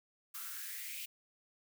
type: noise with high-pass filter sweep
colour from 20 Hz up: blue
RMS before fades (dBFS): -44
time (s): 0.34-1.06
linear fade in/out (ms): 10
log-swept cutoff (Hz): 1200 to 2600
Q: 5
effects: none